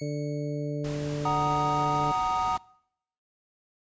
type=tone with exponential decay; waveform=10% pulse; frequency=2217 Hz; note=C#7; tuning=in tune; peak=-35 dBFS; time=0-2.17 s; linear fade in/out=0 ms; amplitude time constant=470 ms
type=harmonic tone; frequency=146.83 Hz; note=D3; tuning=in tune; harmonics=1 / 2 / 3 / 4; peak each=-31 / -34 / -36 / -37 dBFS; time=0.01-2.12 s; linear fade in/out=10 ms
type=noise; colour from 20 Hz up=pink; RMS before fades=-41 dBFS; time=0.84-2.58 s; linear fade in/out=5 ms
type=chord; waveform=triangle; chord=D# minor; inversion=first; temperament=just; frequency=746.7 / 933.4 / 1244.5 Hz; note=F#5 / A#5 / D#6; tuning=+16 / +2 / 0 cents; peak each=-27 dBFS; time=1.25-2.57 s; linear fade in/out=5 ms
effects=noise-tail reverb RT60 0.7 s tail -23 dB re dry + resampled to 16000 Hz